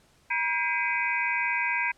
sine tone cluster, 958 / 1601 / 2041 / 2284 / 2496 Hz, A#5 / G6 / C7 / D7 / D#7, +47 / +36 / -44 / -49 / +5 cents, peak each -31 dBFS, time 0.3-1.92 s, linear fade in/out 10 ms, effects pink hiss -62 dBFS RMS until 1.97 s + low-pass 10000 Hz 12 dB/octave

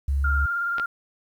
sine tone, 69.3 Hz, C#2, in tune, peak -20 dBFS, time 0.08-0.46 s, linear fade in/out 5 ms
sine tone with vibrato, 1396.9 Hz, F6, in tune, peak -23 dBFS, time 0.24-0.86 s, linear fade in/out 5 ms, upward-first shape sine, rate 19 Hz, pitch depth 24 cents each way
clicks, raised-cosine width 0.3 ms, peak -16 dBFS, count 2, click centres 0.783 / 0.798 s
effects 9-bit

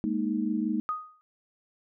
sine chord, Ab suspended second, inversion none, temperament equal, 207.7 / 233.1 / 311.1 Hz, Ab3 / Bb3 / Eb4, 0 / 0 / 0 cents, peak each -30 dBFS, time 0.04-0.8 s, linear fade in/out 0 ms
sine tone with exponential decay, 1244.5 Hz, D#6, in tune, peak -24 dBFS, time 0.89-1.21 s, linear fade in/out 0 ms, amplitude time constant 68 ms
effects none

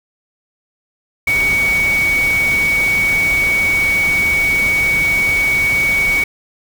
sine tone in noise, 2243 Hz, C#7, 20 cents sharp, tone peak -12 dBFS, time 1.27-6.24 s, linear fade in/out 5 ms, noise pink, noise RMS -25 dBFS, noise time 1.27-6.24 s, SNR +10 dB, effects none

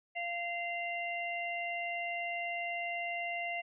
harmonic tone, 692 Hz, F5, 16 cents flat, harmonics 1 / 3 / 4, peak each -38 / -38 / -41 dBFS, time 0.15-3.62 s, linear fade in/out 20 ms, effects none

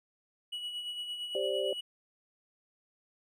triangle tone with tremolo, 2930 Hz, F#7, 18 cents flat, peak -33 dBFS, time 0.52-1.81 s, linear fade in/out 10 ms, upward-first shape sine, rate 8.8 Hz, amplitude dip 45%
sine chord, G suspended fourth, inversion none, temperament equal, 392 / 523.3 / 587.3 Hz, G4 / C5 / D5, 0 / 0 / 0 cents, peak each -34 dBFS, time 1.35-1.73 s, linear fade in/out 2 ms
effects none

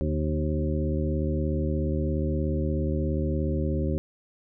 harmonic tone with a mistuned harmonic, 76.9 Hz, D#2, 20 cents flat, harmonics 1 / 2 / 3 / 4 / 5 / 7, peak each -27 / -30 / -32 / -33 / -34 / -35 dBFS, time 0.01-3.98 s, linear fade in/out 0 ms, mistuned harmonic 2, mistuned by -47 cents, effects none

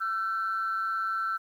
sine tone pair together, 1341 / 1537.5 Hz, E6 / G6, +29 / -34 cents, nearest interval major second, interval 237 cents, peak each -27 / -33 dBFS, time 0-1.38 s, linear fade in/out 20 ms, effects tanh soft clip ceiling -22 dBFS + 10-bit

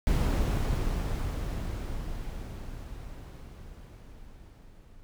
brown noise with level ramp, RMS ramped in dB -24 to -53 dBFS, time 0.07-5.03 s, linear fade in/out 0 ms, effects none

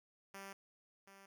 5% pulse tone with echo, 196 Hz, G3, in tune, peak -37 dBFS, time 0.34-0.53 s, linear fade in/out 5 ms, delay 730 ms, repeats 1, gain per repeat -10 dB, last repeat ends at 1.26 s, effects none

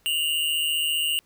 square tone pair together, 2805 / 2960 Hz, F7 / F#7, +7 / 0 cents, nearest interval minor second, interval 93 cents, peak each -24 / -29 dBFS, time 0.06-1.19 s, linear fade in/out 0 ms, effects pink hiss -63 dBFS RMS until 1.25 s

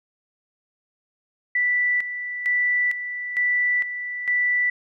sine tone with tremolo, 1971 Hz, B6, 4 cents flat, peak -18 dBFS, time 1.55-4.7 s, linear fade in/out 5 ms, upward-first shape square, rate 1.1 Hz, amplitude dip 65%, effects none

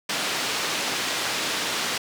white band-pass noise, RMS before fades -27 dBFS, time 0.09-1.98 s, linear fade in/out 5 ms, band 180 to 4700 Hz, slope 12 dB/octave, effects none

